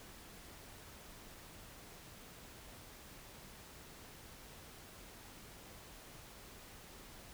silence, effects pink hiss -55 dBFS RMS until 7.33 s

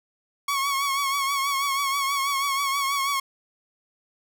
sawtooth tone with vibrato, 1108.7 Hz, C#6, in tune, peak -19 dBFS, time 0.48-3.2 s, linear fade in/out 5 ms, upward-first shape triangle, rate 6.2 Hz, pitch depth 58 cents each way, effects none

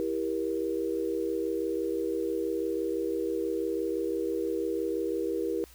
sine chord, E diminished, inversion none, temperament just, 329.6 / 395.6 / 474.7 Hz, E4 / G4 / Bb4, 0 / +16 / +31 cents, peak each -32 dBFS, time 0-5.64 s, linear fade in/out 0 ms, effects added 60 Hz sine -54 dBFS peak until 5.74 s + white hiss -56 dBFS RMS until 5.74 s

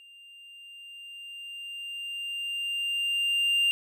triangle tone with level ramp, 2794 Hz, F7, in tune, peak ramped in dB -48 to -19 dBFS, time 0-3.71 s, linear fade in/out 0 ms, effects none

